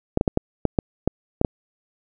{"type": "clicks", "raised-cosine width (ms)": 2, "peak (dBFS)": -4, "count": 9, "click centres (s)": [0.174, 0.211, 0.278, 0.374, 0.653, 0.788, 1.076, 1.414, 1.448], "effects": []}